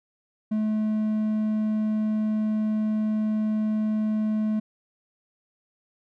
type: tone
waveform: triangle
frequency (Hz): 215.3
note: A3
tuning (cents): -37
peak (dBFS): -20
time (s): 0.51-4.6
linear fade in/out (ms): 10
effects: none

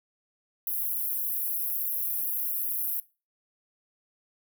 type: high-pass noise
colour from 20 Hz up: pink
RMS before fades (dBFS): -30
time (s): 0.67-3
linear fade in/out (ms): 2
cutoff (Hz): 11000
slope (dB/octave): 96
effects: noise-tail reverb RT60 0.3 s tail -20 dB re dry

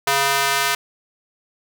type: tone with high-pass filter sweep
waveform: square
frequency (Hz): 138.59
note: C#3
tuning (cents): 0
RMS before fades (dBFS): -19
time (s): 0.07-0.75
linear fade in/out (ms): 5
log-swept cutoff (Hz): 830 to 1300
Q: 0.88
effects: none

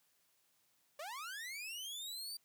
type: linear sweep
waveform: sawtooth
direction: up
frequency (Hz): 554.4 to 4699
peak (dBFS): -40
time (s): 0.99-2.37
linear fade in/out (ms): 5
effects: white hiss -75 dBFS RMS until 2.44 s + high-pass 80 Hz 12 dB/octave

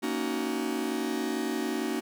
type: chord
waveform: 45% pulse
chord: D# minor seventh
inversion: second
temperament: just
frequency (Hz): 233.3 / 280 / 311.1 / 373.4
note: A#3 / C#4 / D#4 / F#4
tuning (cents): +2 / +18 / 0 / +16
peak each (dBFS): -34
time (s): 0.02-2.01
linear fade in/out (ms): 20
effects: none

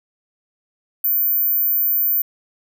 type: tone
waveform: sine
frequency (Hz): 14320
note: A9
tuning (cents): +29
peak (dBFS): -15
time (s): 1.04-2.22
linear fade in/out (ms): 5
effects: 9-bit

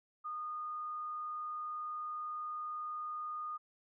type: tone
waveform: sine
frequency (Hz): 1227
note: D#6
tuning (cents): -25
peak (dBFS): -38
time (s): 0.24-3.58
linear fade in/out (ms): 20
effects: none

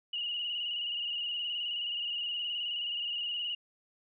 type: tone with vibrato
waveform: sine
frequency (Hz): 2883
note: F#7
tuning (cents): -46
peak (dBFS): -32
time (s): 0.13-3.55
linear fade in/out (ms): 5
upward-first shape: square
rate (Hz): 19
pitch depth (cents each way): 35
effects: none

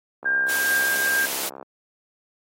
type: click train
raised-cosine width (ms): 1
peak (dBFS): -22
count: 95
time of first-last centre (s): 0.23-1.627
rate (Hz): 67.3
type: tone with tremolo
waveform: sine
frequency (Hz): 1600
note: G6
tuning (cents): +35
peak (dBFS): -18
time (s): 0.25-1.26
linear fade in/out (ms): 10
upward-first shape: triangle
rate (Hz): 2.4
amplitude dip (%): 35
type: noise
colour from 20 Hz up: white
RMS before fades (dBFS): -28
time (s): 0.48-1.5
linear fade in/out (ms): 20
effects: high-pass 300 Hz 12 dB/octave + AAC 48 kbps

